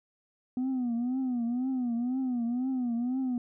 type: tone with vibrato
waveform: sine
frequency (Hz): 247.9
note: B3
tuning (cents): +7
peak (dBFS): -25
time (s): 0.57-3.38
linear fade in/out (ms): 2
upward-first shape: triangle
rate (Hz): 2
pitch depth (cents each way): 130
effects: tanh soft clip ceiling -26 dBFS